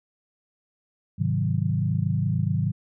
sine chord, Ab dominant seventh, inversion none, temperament equal, 103.83 / 130.81 / 155.56 / 185 Hz, Ab2 / C3 / Eb3 / Gb3, 0 / 0 / 0 / 0 cents, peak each -26 / -27 / -26 / -29 dBFS, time 1.18-2.72 s, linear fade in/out 20 ms, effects none

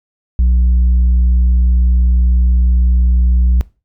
sine tone, 61 Hz, B1, 21 cents flat, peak -5 dBFS, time 0.39-3.61 s, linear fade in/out 0 ms, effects noise-tail reverb RT60 0.3 s tail -21 dB re dry + tanh soft clip ceiling -7 dBFS

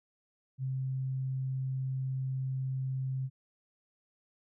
sine tone, 131.8 Hz, C3, 13 cents sharp, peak -31 dBFS, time 0.58-3.3 s, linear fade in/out 50 ms, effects none

